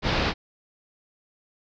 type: low-pass noise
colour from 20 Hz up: pink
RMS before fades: -24 dBFS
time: 0.02-0.34 s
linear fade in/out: 50 ms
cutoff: 5000 Hz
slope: 48 dB/octave
effects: none